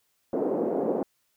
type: band-pass noise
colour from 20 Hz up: white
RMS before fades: -27 dBFS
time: 0.33-1.03 s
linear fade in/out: 2 ms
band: 240 to 550 Hz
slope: 24 dB/octave
effects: white hiss -72 dBFS RMS until 1.36 s